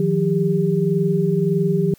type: tone cluster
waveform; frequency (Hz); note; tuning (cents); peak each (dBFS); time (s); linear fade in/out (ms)
sine; 157.5 / 179.2 / 398.7; D#3 / F3 / G4; +21 / +45 / +29; -20; 0-1.94; 2
effects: white hiss -54 dBFS RMS until 1.98 s